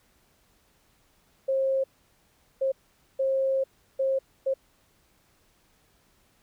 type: tone bursts at uneven times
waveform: sine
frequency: 535 Hz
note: C5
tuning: 38 cents sharp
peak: -22 dBFS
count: 5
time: 1.48-1.84 / 2.61-2.72 / 3.19-3.64 / 3.99-4.19 / 4.46-4.54 s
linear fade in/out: 10 ms
effects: pink hiss -65 dBFS RMS until 6.42 s